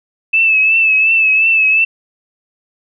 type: tone with vibrato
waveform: sine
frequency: 2618 Hz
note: E7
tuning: 13 cents flat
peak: -8 dBFS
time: 0.33-1.85 s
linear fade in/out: 10 ms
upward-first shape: triangle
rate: 2.8 Hz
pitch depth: 51 cents each way
effects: none